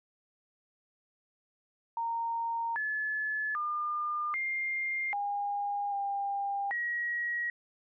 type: tone with pitch steps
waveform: sine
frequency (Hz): 924 / 1721 / 1205 / 2111 / 812 / 800 / 1904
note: A#5 / A6 / D6 / C7 / G#5 / G5 / A#6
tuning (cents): -16 / -39 / +44 / +15 / -39 / +35 / +36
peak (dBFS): -30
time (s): 1.97-7.5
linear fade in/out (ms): 2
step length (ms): 790
effects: none

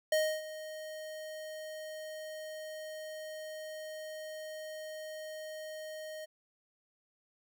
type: tone with ADSR envelope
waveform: square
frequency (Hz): 622.3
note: D#5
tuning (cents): 0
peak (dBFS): -26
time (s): 0.12-6.26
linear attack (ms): 4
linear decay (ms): 290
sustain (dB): -16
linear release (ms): 19
effects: none

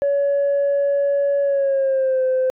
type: tone with pitch glide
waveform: sine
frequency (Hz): 564 to 517.2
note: C#5 to C5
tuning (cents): +30 to -20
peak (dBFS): -14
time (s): 0.02-2.5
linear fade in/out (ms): 0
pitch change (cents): -150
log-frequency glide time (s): 1.42-2.23
effects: tanh soft clip ceiling -13 dBFS

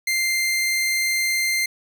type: tone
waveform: sawtooth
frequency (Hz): 2093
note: C7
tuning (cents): 0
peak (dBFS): -16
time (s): 0.07-1.66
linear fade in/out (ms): 5
effects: none

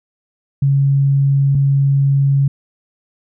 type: tone pair in turn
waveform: sine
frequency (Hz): 138.59 / 138.59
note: C#3 / C#3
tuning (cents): 0 / 0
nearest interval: unison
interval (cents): 0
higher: neither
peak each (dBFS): -10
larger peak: neither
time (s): 0.62-1.55 / 1.55-2.48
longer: neither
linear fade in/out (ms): 5
effects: none

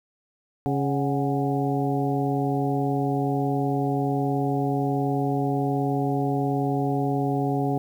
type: harmonic tone with a mistuned harmonic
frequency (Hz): 138.59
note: C#3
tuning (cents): 0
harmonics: 1 / 2 / 3 / 4 / 5 / 6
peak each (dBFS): -26 / -26 / -29 / -37 / -29 / -37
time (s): 0.66-7.78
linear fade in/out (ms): 0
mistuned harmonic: 5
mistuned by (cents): +91
effects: 9-bit

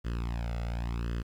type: tone with flanger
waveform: sawtooth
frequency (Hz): 58.2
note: A#1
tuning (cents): -2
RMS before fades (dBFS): -33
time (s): 0.04-1.23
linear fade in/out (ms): 20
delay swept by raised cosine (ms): 0.63 to 1.47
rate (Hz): 0.91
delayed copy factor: +0.85
effects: low-pass 5000 Hz 12 dB/octave + 10-bit

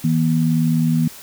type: tone pair together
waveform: sine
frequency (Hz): 160 / 239.4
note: D#3 / A#3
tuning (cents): +49 / +46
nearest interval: perfect fifth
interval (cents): 697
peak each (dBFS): -16 / -18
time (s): 0.04-1.08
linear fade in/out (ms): 5
effects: white hiss -39 dBFS RMS until 1.22 s

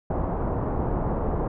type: low-pass noise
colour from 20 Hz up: pink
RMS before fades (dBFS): -26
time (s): 0.1-1.48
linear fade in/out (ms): 5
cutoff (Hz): 990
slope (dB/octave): 24
effects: none

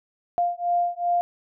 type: beating tone pair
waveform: sine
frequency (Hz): 698.5 / 701.1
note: F5 / F5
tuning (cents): 0 / +7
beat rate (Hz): 2.6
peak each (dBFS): -24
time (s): 0.38-1.21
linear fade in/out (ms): 0
effects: none

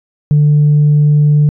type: tone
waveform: sine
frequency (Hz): 148.3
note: D3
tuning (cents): +17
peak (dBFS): -4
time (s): 0.31-1.49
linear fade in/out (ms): 0
effects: tanh soft clip ceiling -3 dBFS

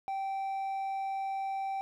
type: tone with hard clipping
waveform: sine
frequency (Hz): 778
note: G5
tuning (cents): -13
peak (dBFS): -33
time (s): 0.08-1.81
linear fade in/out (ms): 0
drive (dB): 3
effects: none

